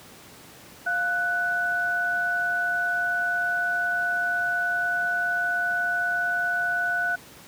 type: tone pair together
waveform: sine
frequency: 700.8 / 1485 Hz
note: F5 / F#6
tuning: +6 / +6 cents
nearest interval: octave + minor second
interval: 1300 cents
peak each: -30 / -23 dBFS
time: 0.86-7.16 s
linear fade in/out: 10 ms
effects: pink hiss -47 dBFS RMS until 7.47 s + high-pass 100 Hz 12 dB/octave